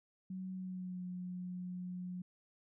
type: tone with pitch glide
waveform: sine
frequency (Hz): 186.9 to 180.64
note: F#3 to F#3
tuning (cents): +18 to -41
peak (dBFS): -40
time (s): 0.3-2.22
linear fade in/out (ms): 5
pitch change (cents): -59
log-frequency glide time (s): 0.53-1.04
effects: none